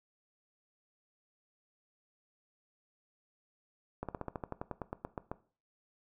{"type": "slowing click train", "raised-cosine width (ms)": 1, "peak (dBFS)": -23, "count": 15, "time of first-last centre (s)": [4.03, 5.315], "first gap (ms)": 57, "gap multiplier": 1.07, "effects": ["noise-tail reverb RT60 0.4 s tail -17 dB re dry"]}